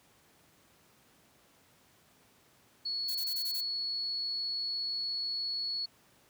sine tone, 4383 Hz, C#8, 20 cents flat, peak -32 dBFS, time 2.85-5.86 s, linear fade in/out 10 ms
violet noise bursts, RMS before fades -39 dBFS, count 6, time 3.08-3.611 s, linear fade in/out 10 ms, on 71 ms, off 21 ms
effects pink hiss -64 dBFS RMS until 6.29 s + high-pass 100 Hz 12 dB/octave

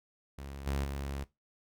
sawtooth tone with level steps, 69.3 Hz, C#2, in tune, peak -38 / -27 / -32 dBFS, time 0.38-1.24 s, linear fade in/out 5 ms, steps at 0.66 / 0.84 s, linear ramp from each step 10 ms, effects noise-tail reverb RT60 0.2 s tail -18 dB re dry

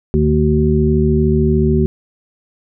harmonic tone with a mistuned harmonic, 75.3 Hz, D2, 44 cents sharp, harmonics 1 / 2 / 3 / 5, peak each -16 / -16 / -16 / -16 dBFS, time 0.14-1.86 s, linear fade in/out 0 ms, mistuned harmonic 2, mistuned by +20 cents, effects none

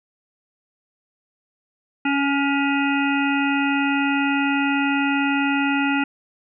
harmonic tone with a mistuned harmonic, 279.3 Hz, C#4, 13 cents sharp, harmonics 1 / 3 / 5 / 7 / 9 / 10, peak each -20 / -26 / -26 / -30 / -27 / -32 dBFS, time 2.05-6.04 s, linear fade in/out 5 ms, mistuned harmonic 5, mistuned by +22 cents, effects none

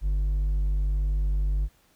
sine tone with hard clipping, 49.26 Hz, G1, 9 cents sharp, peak -23 dBFS, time 0.01-1.69 s, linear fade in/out 50 ms, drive 3 dB, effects pink hiss -63 dBFS RMS until 1.95 s

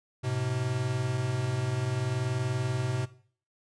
square tone pair together, 106.7 / 127.3 Hz, G#2 / C3, +47 / -47 cents, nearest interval minor third, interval 306 cents, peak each -34 / -30 dBFS, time 0.23-3.06 s, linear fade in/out 20 ms, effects noise-tail reverb RT60 0.5 s tail -17 dB re dry + resampled to 22050 Hz

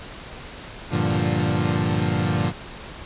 30% pulse chord, G minor seventh, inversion none, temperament equal, 98 / 116.54 / 146.83 / 174.61 Hz, G2 / Bb2 / D3 / F3, 0 / 0 / 0 / 0 cents, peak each -23 dBFS, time 0.9-2.53 s, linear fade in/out 50 ms, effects pink hiss -38 dBFS RMS until 3.05 s + resampled to 8000 Hz

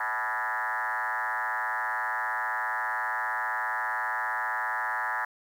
sine tone with frequency modulation, 1327 Hz, E6, 11 cents sharp, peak -27 dBFS, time 0-5.25 s, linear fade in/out 5 ms, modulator 115 Hz, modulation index 4.6, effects 9-bit

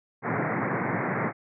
pink band-pass noise, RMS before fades -28 dBFS, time 0.22-1.33 s, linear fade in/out 50 ms, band 110 to 2200 Hz, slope 96 dB/octave, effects none

